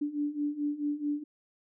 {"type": "beating tone pair", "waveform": "sine", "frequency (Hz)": [290, 294.6], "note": ["D4", "D4"], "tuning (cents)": [-22, 6], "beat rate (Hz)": 4.6, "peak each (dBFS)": [-34, -31], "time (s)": [0.01, 1.24], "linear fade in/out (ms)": 10, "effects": []}